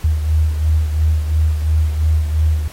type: beating tone pair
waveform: sine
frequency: 77.5 / 80.4 Hz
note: D#2 / E2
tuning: -6 / -43 cents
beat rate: 2.9 Hz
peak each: -13 / -21 dBFS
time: 0.04-2.68 s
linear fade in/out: 5 ms
effects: pink hiss -40 dBFS RMS until 2.72 s + AAC 48 kbps